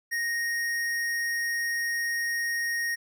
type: tone with hard clipping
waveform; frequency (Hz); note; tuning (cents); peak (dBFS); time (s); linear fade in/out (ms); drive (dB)
triangle; 1864.7; A#6; 0; -28; 0.11-2.96; 20; 18
effects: none